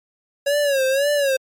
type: tone with vibrato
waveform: square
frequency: 554.4 Hz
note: C#5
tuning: in tune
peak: -17 dBFS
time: 0.46-1.37 s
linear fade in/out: 10 ms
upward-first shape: sine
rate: 1.9 Hz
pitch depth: 100 cents each way
effects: MP3 64 kbps